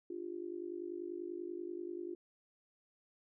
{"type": "tone with amplitude modulation", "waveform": "sine", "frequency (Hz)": 349.2, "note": "F4", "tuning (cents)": 0, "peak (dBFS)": -36, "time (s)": [0.1, 2.15], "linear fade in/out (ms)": 5, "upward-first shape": "sine", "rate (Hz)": 50.3, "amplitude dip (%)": 90, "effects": []}